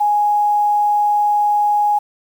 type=tone with quantisation; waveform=sine; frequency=830.6 Hz; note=G#5; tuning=in tune; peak=-12 dBFS; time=0-1.99 s; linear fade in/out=10 ms; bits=7; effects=none